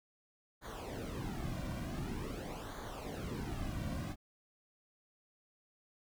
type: noise with flanger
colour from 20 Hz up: brown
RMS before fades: -41 dBFS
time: 0.61-4.16 s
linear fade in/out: 50 ms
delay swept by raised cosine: 0.37 to 2.37 ms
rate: 0.46 Hz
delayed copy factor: -0.75
effects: none